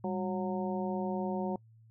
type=harmonic tone with a mistuned harmonic; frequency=183.4 Hz; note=F#3; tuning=15 cents flat; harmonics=1 / 2 / 3 / 4 / 5; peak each=-34 / -37 / -39 / -40 / -41 dBFS; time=0.04-1.56 s; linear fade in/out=2 ms; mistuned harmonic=1; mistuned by=+120 cents; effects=noise-tail reverb RT60 0.1 s tail -25 dB re dry + added 112 Hz sine -56 dBFS peak until 1.9 s